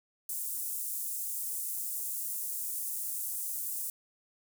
pink high-pass noise, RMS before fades -36 dBFS, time 0.29-3.9 s, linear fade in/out 2 ms, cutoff 8700 Hz, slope 24 dB/octave, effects none

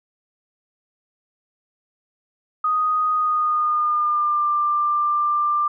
sine tone with pitch glide, 1244.5 to 1187.6 Hz, D#6 to D6, 0 to +19 cents, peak -17 dBFS, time 2.64-5.68 s, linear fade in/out 5 ms, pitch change -81 cents, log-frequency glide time 3.13-4.49 s, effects none

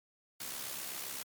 white noise with amplitude modulation, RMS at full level -39 dBFS, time 0.4-1.23 s, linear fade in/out 5 ms, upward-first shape sine, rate 67.8 Hz, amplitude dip 50%, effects high-pass 100 Hz 12 dB/octave + MP3 96 kbps

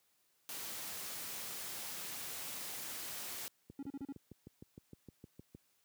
white noise, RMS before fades -44 dBFS, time 0.49-3.48 s, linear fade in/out 0 ms
click train, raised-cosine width 3 ms, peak -37 dBFS, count 13, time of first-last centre 3.7-5.549 s, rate 6.49 Hz
triangle tone bursts, 277.2 Hz, C#4, in tune, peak -38 dBFS, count 5, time 3.79-4.124 s, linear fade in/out 2 ms, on 38 ms, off 36 ms
effects white hiss -75 dBFS RMS until 5.84 s + high-pass 80 Hz 12 dB/octave

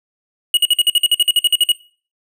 square tone bursts, 2898 Hz, F#7, 37 cents flat, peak -10 dBFS, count 15, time 0.54-1.719 s, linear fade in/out 2 ms, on 31 ms, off 51 ms, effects noise-tail reverb RT60 0.4 s tail -20 dB re dry

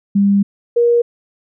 sine tone pair in turn, 200 / 474.2 Hz, G3 / A#4, +35 / +30 cents, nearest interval octave + minor third, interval 1495 cents, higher second, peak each -9 dBFS, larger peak neither, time 0.15-0.43 / 0.76-1.02 s, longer first, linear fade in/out 10 ms, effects none

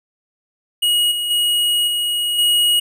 square tone with level steps, 2895 Hz, F#7, 38 cents flat, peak -14 / -20 / -15 / -18 / -13 dBFS, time 0.82-2.8 s, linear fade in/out 10 ms, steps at 1.11 / 1.3 / 1.87 / 2.38 s, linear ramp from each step 10 ms, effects none

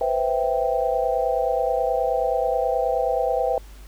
sine chord, C major seventh, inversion third, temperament equal, 493.9 / 523.3 / 659.3 / 784 Hz, B4 / C5 / E5 / G5, 0 / 0 / 0 / 0 cents, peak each -25 dBFS, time 0.01-3.58 s, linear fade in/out 2 ms, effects added 50 Hz sine -40 dBFS peak until 3.87 s + pink hiss -51 dBFS RMS until 3.87 s

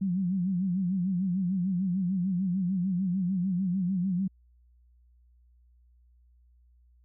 sine tone with vibrato, 184.5 Hz, F#3, 5 cents flat, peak -25 dBFS, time 0.01-4.28 s, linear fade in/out 10 ms, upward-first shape sine, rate 6.7 Hz, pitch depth 110 cents each way, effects added 60 Hz sine -58 dBFS peak until 7.04 s

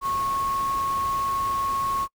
sine tone in noise, 1096 Hz, C#6, 20 cents flat, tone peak -23 dBFS, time 0.01-2.08 s, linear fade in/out 50 ms, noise pink, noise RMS -38 dBFS, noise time 0.01-2.08 s, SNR +12 dB, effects noise-tail reverb RT60 0.1 s tail -25 dB re dry

